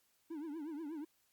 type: tone with vibrato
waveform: triangle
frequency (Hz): 308.4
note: D#4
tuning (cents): -15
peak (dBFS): -39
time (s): 0.3-1.05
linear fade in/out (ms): 10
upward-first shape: triangle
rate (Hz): 8.3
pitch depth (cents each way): 180
effects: white hiss -75 dBFS RMS until 1.32 s + Opus 48 kbps